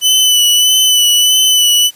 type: tone with vibrato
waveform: sawtooth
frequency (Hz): 2992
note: F#7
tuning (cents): +19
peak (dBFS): -4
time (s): 0.01-1.91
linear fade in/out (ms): 50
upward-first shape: sine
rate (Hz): 1.6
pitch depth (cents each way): 27
effects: white hiss -43 dBFS RMS until 1.95 s + resampled to 32000 Hz